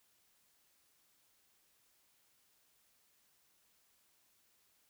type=silence; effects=white hiss -73 dBFS RMS until 4.89 s